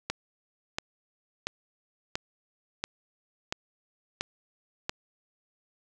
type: click train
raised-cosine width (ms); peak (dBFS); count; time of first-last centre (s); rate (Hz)
0.2; -12; 8; 0.1-4.895; 1.46
effects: none